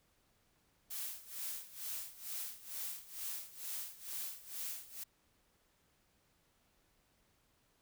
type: noise with tremolo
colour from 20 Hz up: blue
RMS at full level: -41 dBFS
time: 0.9-5.04 s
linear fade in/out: 10 ms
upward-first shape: sine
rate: 2.2 Hz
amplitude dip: 85%
effects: pink hiss -74 dBFS RMS until 7.81 s